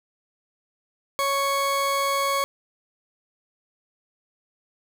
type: tone pair together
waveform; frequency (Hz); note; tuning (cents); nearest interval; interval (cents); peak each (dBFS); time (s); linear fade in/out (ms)
40% pulse; 554.4 / 1108.8; C#5 / C#6; 0 / 0; octave; 1200; -26 / -23; 1.19-2.44; 0
effects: none